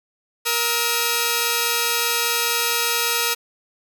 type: tone pair together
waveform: 5% pulse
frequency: 470 / 1286.3 Hz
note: A#4 / E6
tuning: +14 / -43 cents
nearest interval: octave + perfect fourth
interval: 1743 cents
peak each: -10 dBFS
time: 0.45-3.35 s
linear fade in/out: 20 ms
effects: none

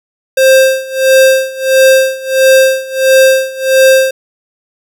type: tone with tremolo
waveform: square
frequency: 528 Hz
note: C5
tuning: 16 cents sharp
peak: -3 dBFS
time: 0.37-4.11 s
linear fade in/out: 5 ms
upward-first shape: sine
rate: 1.5 Hz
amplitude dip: 90%
effects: none

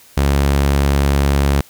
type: tone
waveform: sawtooth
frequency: 70 Hz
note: C#2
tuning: 18 cents sharp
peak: -8 dBFS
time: 0.17-1.61 s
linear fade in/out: 5 ms
effects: white hiss -46 dBFS RMS until 1.69 s

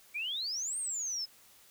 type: exponential two-way sweep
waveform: sine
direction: up then down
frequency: 2276 to 8830 to 5080 Hz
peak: -33 dBFS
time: 0.14-1.26 s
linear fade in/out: 20 ms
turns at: 0.78 s
effects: white hiss -60 dBFS RMS until 1.7 s

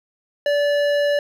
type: tone with hard clipping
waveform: sine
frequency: 579 Hz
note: D5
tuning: 25 cents flat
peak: -18 dBFS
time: 0.46-1.19 s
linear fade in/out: 2 ms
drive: 13 dB
effects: none

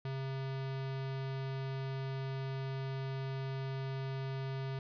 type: tone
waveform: square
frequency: 134.2 Hz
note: C3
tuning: 44 cents sharp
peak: -37 dBFS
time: 0.05-4.79 s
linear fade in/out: 2 ms
effects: resampled to 11025 Hz + 13-bit

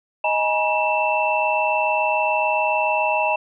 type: tone cluster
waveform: sine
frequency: 624 / 833 / 960 / 2669 Hz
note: D#5 / G#5 / B5 / E7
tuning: +5 / +5 / -49 / +21 cents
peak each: -23 dBFS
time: 0.24-3.36 s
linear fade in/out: 5 ms
effects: none

